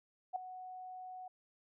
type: tone with ADSR envelope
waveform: sine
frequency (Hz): 740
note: F#5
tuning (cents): 0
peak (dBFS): -31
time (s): 0.33-1.28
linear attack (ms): 29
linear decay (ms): 4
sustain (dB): -14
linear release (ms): 5
effects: none